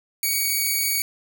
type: tone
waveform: 5% pulse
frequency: 2253 Hz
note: C#7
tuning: 28 cents sharp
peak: -11 dBFS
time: 0.23-1.02 s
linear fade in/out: 2 ms
effects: none